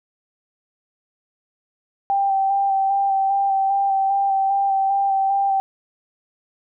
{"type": "tone with vibrato", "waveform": "sine", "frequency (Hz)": 784, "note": "G5", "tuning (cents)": 0, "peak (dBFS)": -16, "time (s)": [2.1, 5.6], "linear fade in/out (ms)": 0, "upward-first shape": "square", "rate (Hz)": 2.5, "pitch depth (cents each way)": 16, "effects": []}